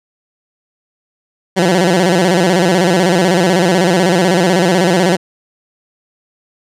15% pulse tone with vibrato, 179.4 Hz, F3, 47 cents sharp, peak -3 dBFS, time 1.56-5.17 s, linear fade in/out 20 ms, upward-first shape square, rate 16 Hz, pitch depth 100 cents each way, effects low-pass 9000 Hz 12 dB/octave

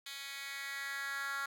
10% pulse tone with high-pass filter sweep, 277.2 Hz, C#4, in tune, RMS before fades -41 dBFS, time 0.06-1.46 s, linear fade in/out 5 ms, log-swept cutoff 2800 to 1400 Hz, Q 3.3, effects none

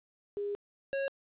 sine / square tone pair in turn, 407.4 / 548.3 Hz, G#4 / C#5, -33 / -19 cents, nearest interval perfect fourth, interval 514 cents, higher second, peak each -32 / -31 dBFS, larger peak second, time 0.37-0.55 / 0.93-1.08 s, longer first, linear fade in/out 0 ms, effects resampled to 8000 Hz + 11-bit

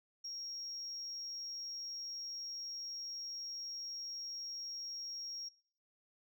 sine tone, 5588 Hz, F8, in tune, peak -40 dBFS, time 0.24-5.49 s, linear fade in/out 10 ms, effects noise-tail reverb RT60 0.5 s tail -23 dB re dry + tanh soft clip ceiling -38 dBFS

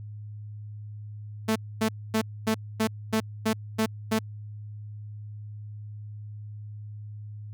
sawtooth tone bursts, 220 Hz, A3, in tune, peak -18 dBFS, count 9, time 1.48-4.191 s, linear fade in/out 10 ms, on 79 ms, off 250 ms, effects added 105 Hz sine -37 dBFS peak until 7.53 s

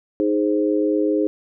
sine chord, Ab major, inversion second, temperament equal, 311.1 / 415.3 / 523.3 Hz, Eb4 / Ab4 / C5, 0 / 0 / 0 cents, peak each -19 / -21 / -24 dBFS, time 0.2-1.27 s, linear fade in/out 0 ms, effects none

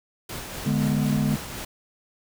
pink noise with tremolo, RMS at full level -34 dBFS, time 0.29-1.65 s, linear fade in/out 5 ms, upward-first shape sine, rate 4 Hz, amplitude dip 30%
triangle chord, G# diminished, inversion second, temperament equal with one note detuned, 146.83 / 208.6 / 246.9 Hz, D3 / G#3 / B3, 0 / +8 / 0 cents, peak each -22 / -22 / -25 dBFS, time 0.66-1.36 s, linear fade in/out 5 ms
effects none

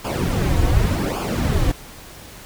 brown noise with flanger, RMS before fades -19 dBFS, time 0.04-1.72 s, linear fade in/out 10 ms, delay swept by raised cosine 0.5 to 5 ms, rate 0.87 Hz, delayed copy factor -0.95, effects pink hiss -40 dBFS RMS until 2.45 s

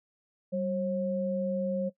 sine tone pair together, 192.75 / 540 Hz, G3 / C#5, -29 / -45 cents, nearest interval octave + tritone, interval 1784 cents, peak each -31 / -29 dBFS, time 0.52-1.9 s, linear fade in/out 20 ms, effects noise-tail reverb RT60 0.1 s tail -19 dB re dry

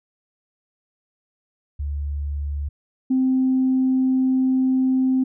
sine tone pair in turn, 72.1 / 260.2 Hz, D2 / C4, -31 / -9 cents, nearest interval octave + minor seventh, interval 2222 cents, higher second, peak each -23 / -15 dBFS, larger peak second, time 1.79-2.69 / 3.1-5.24 s, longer second, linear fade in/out 10 ms, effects tanh soft clip ceiling -11 dBFS

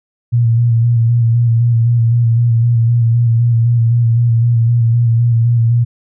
sine tone with vibrato, 117.1 Hz, A#2, 8 cents sharp, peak -8 dBFS, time 0.32-5.85 s, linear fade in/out 20 ms, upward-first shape square, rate 3.9 Hz, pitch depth 30 cents each way, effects none

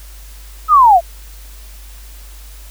sine linear sweep, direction down, 1300 to 641 Hz, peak -4 dBFS, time 0.68-1.01 s, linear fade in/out 50 ms, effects added 50 Hz sine -33 dBFS peak until 2.7 s + white hiss -42 dBFS RMS until 2.7 s

